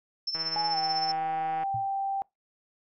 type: tone with tremolo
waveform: sine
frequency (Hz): 5330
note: E8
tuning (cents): +18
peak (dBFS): -26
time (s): 0.27-1.12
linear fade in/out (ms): 5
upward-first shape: sine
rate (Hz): 16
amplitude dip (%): 70
type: click train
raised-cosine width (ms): 0.5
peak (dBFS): -26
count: 209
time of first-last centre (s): 0.35-1.634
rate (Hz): 162
type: tone with pitch glide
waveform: sine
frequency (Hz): 836 to 784.5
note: G#5 to G5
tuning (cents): +11 to +1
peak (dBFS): -27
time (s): 0.56-2.22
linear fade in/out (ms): 0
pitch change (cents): -110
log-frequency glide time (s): 0.71-0.77
type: tone with exponential decay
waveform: sine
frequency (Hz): 117.3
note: A#2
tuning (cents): +11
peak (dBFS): -31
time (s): 1.74-1.89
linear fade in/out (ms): 5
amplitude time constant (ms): 31
effects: noise-tail reverb RT60 0.2 s tail -25 dB re dry